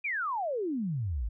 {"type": "exponential sweep", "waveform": "sine", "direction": "down", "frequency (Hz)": [2489, 49], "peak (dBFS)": -29, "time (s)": [0.04, 1.29], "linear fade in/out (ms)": 10, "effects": []}